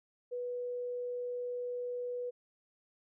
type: tone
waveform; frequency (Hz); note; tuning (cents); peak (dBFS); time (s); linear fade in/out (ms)
sine; 490.7; B4; -11; -35; 0.31-2.31; 20
effects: none